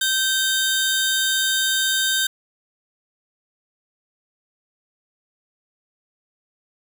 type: tone pair together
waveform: sawtooth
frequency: 1556 / 3678 Hz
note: G6 / A#7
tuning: -13 / -24 cents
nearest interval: octave + minor third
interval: 1489 cents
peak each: -18 dBFS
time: 0.01-2.27 s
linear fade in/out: 5 ms
effects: none